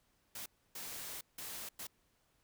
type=noise bursts at uneven times; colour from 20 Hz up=white; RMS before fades=-45 dBFS; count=4; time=0.35-0.46 / 0.75-1.21 / 1.38-1.69 / 1.79-1.87 s; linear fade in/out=5 ms; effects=pink hiss -75 dBFS RMS until 2.43 s